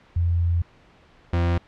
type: tone pair in turn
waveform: sine / 40% pulse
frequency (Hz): 85.6 / 86.07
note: F2 / F2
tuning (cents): -34 / -25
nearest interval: unison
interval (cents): 9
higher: second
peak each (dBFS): -18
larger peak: neither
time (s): 0.16-0.62 / 1.33-1.58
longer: first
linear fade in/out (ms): 5
effects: pink hiss -54 dBFS RMS until 1.67 s + low-pass 3000 Hz 12 dB/octave